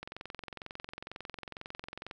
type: click train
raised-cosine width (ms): 0.3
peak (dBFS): -25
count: 47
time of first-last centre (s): 0.03-2.111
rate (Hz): 22.1
effects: none